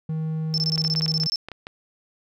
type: tone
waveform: triangle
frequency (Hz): 158.2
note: D#3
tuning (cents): +29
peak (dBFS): -22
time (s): 0.09-1.27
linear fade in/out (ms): 5
type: tone bursts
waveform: sine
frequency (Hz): 5300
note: E8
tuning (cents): +9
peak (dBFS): -21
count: 14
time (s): 0.54-1.358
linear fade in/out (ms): 0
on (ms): 38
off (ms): 22
type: clicks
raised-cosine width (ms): 0.3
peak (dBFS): -19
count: 9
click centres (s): 0.777 / 0.849 / 0.952 / 1.01 / 1.062 / 1.235 / 1.486 / 1.517 / 1.669
effects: none